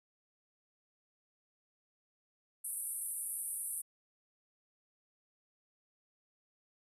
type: band-pass noise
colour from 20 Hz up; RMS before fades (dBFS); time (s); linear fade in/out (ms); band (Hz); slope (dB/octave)
white; -40; 2.64-3.82; 10; 8700 to 12000; 96
effects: none